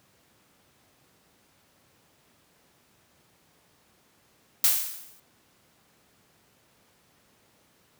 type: noise with exponential decay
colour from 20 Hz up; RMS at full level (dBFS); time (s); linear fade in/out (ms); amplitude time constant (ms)
blue; -18; 4.64-5.2; 2; 120
effects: pink hiss -63 dBFS RMS until 7.99 s + high-pass 100 Hz 12 dB/octave